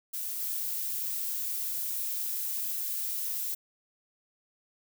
violet noise with level steps, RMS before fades -35 / -33 dBFS, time 0.13-3.55 s, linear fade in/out 10 ms, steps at 0.39 s, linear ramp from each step 20 ms, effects none

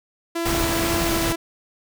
sawtooth tone with vibrato, 334.3 Hz, E4, 24 cents sharp, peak -19 dBFS, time 0.35-1.36 s, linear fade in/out 10 ms, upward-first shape square, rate 2 Hz, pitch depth 10 cents each way
pink noise, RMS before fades -24 dBFS, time 0.45-1.33 s, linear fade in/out 10 ms
effects none

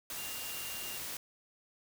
sine tone in noise, 2794 Hz, F7, in tune, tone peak -46 dBFS, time 0.17-0.98 s, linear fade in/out 2 ms, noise white, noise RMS -41 dBFS, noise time 0.1-1.17 s, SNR -8 dB, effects none

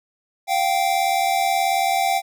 square tone pair together, 698.5 / 777 Hz, F5 / G5, 0 / -16 cents, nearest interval major second, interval 184 cents, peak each -23 / -20 dBFS, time 0.47-2.22 s, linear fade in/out 50 ms, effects none

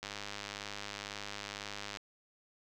click train, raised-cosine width 0.2 ms, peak -23 dBFS, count 199, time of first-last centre 0.03-1.971 s, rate 102 Hz, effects none

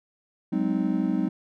triangle chord, Ab dominant seventh, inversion third, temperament just, 186.89 / 207.7 / 259.6 / 311.5 Hz, Gb3 / Ab3 / C4 / Eb4, +18 / 0 / -13 / +2 cents, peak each -26 dBFS, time 0.52-1.29 s, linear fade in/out 10 ms, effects none

